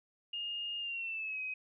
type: tone with pitch glide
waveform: sine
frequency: 2836 to 2527 Hz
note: F7 to D#7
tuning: +26 to +26 cents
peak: -36 dBFS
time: 0.33-1.54 s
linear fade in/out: 5 ms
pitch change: -200 cents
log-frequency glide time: 0.79-1.41 s
effects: none